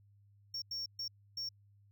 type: tone bursts at uneven times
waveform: triangle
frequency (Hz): 5500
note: F8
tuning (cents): -27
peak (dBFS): -36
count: 4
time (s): 0.54-0.62 / 0.71-0.86 / 0.99-1.08 / 1.37-1.49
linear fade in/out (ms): 5
effects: added 101 Hz sine -62 dBFS peak until 1.91 s